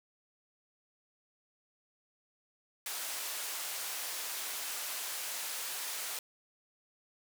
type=band-pass noise; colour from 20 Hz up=white; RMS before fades=-39 dBFS; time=2.86-6.19 s; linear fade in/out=2 ms; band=560 to 15000 Hz; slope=12 dB/octave; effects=none